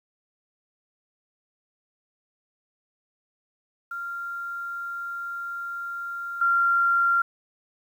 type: tone pair in turn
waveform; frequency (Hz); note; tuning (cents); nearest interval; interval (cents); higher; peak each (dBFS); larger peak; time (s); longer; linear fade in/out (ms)
sine; 1388 / 1382.5; F6 / F6; -11 / -18; unison; 7; first; -30 / -18; second; 3.91-6.41 / 6.41-7.22; first; 5
effects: 9-bit